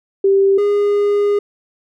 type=tone pair in turn; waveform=sine / triangle; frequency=392 / 409.2 Hz; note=G4 / G#4; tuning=0 / -26 cents; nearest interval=minor second; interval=74 cents; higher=second; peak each=-9 / -10 dBFS; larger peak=first; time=0.24-0.58 / 0.58-1.39 s; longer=second; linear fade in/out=5 ms; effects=none